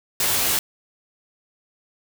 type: noise with comb filter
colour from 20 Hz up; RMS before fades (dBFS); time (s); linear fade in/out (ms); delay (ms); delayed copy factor
white; -21; 0.2-0.59; 2; 16; -0.6
effects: none